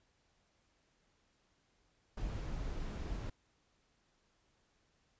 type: noise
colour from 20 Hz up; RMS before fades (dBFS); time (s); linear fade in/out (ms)
brown; -40; 2.17-3.3; 5
effects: pink hiss -75 dBFS RMS until 5.19 s + resampled to 16000 Hz